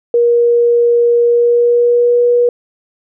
sine tone with pitch glide, 474.5 to 482.8 Hz, A#4 to B4, +31 to -39 cents, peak -7 dBFS, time 0.14-2.49 s, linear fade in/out 2 ms, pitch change +30 cents, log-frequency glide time 1.24-2.23 s, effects none

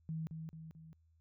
sine tone with echo, 160 Hz, D#3, 49 cents sharp, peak -37 dBFS, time 0.09-0.27 s, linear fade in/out 0 ms, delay 220 ms, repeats 3, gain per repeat -5 dB, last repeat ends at 0.93 s, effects added 81 Hz sine -67 dBFS peak until 1.2 s

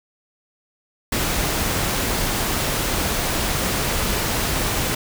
pink noise, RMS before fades -22 dBFS, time 1.12-4.95 s, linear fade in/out 5 ms, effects none

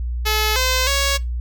5% pulse tone with pitch steps, 429.5 / 514 / 555 Hz, A4 / C5 / C#5, -42 / -31 / +2 cents, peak -6 dBFS, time 0.25-1.18 s, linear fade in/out 20 ms, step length 310 ms, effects noise-tail reverb RT60 0.2 s tail -21 dB re dry + added 60 Hz sine -21 dBFS peak until 1.4 s

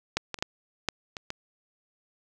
clicks, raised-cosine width 0.2 ms, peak -8 / -15 / -25 / -9 / -8 / -19 / -16 dBFS, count 7, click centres 0.17 / 0.343 / 0.388 / 0.425 / 0.887 / 1.168 / 1.304 s, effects none

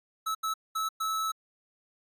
square tone bursts at uneven times, 1304 Hz, E6, 19 cents flat, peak -29 dBFS, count 4, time 0.26-0.35 / 0.43-0.54 / 0.75-0.89 / 1-1.32 s, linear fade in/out 10 ms, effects AAC 64 kbps

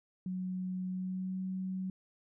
sine tone with pitch glide, 184.5 to 187.51 Hz, F#3 to F#3, -5 to +23 cents, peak -34 dBFS, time 0.26-1.9 s, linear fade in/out 2 ms, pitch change +28 cents, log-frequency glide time 0.88-1.41 s, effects none

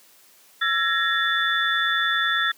sine tone cluster, 1346 / 1684 / 1854 / 3492 Hz, E6 / G#6 / A#6 / A7, +36 / +24 / -10 / -14 cents, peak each -25 dBFS, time 0.61-2.52 s, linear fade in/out 10 ms, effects white hiss -54 dBFS RMS until 2.57 s + high-pass 200 Hz 12 dB/octave

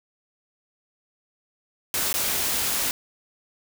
white noise with dropouts, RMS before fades -25 dBFS, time 1.94-2.91 s, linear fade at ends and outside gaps 1 ms, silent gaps 2.128-2.14 s, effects none

